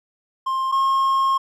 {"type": "tone pair in turn", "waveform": "triangle", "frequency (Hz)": [1058, 1075.9], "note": ["C6", "C6"], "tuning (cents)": [19, 48], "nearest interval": "unison", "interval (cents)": 29, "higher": "second", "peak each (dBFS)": [-18, -14], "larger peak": "second", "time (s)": [[0.46, 0.72], [0.72, 1.38]], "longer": "second", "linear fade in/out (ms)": 10, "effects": []}